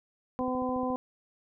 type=harmonic tone; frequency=254.1 Hz; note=B3; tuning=49 cents sharp; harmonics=1 / 2 / 3 / 4; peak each=-31 / -33 / -36 / -36 dBFS; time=0.39-0.96 s; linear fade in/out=0 ms
type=click train; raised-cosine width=3 ms; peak=-33 dBFS; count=8; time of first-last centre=0.41-0.903 s; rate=14.2 Hz
effects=none